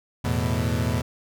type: chord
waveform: 30% pulse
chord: E suspended fourth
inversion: none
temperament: equal with one note detuned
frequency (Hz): 82.41 / 109.43 / 123.47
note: E2 / A2 / B2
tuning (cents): 0 / -9 / 0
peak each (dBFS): -24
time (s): 0.24-1.02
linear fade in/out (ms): 10
effects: none